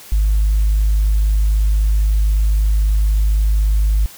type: tone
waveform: sine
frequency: 51.91 Hz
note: G#1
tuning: in tune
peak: -10 dBFS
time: 0.12-4.06 s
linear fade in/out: 0 ms
effects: tanh soft clip ceiling -8 dBFS + white hiss -39 dBFS RMS until 4.17 s